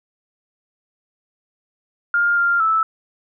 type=tone with pitch steps; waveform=sine; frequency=1407 / 1395 / 1313 Hz; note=F6 / F6 / E6; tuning=+12 / -2 / -7 cents; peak=-14 dBFS; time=2.14-2.83 s; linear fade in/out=2 ms; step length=230 ms; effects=none